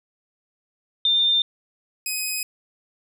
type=tone pair in turn; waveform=sine / 10% pulse; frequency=3604 / 2518 Hz; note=A7 / D#7; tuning=+41 / +20 cents; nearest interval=tritone; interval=621 cents; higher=first; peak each=-16 dBFS; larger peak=neither; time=1.05-1.42 / 2.06-2.43 s; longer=neither; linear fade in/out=2 ms; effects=none